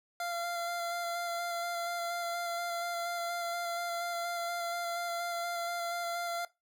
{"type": "tone with vibrato", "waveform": "25% pulse", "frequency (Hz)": 690, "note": "F5", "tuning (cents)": -21, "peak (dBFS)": -30, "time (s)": [0.2, 6.45], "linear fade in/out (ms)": 2, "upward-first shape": "square", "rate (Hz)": 4.2, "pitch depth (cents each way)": 12, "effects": ["noise-tail reverb RT60 0.2 s tail -18 dB re dry"]}